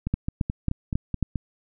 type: two click trains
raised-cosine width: 5 ms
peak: -10 / -14 dBFS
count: 5 / 7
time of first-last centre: 0.14-1.227 / 0.07-1.358 s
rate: 3.68 / 4.66 Hz
effects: none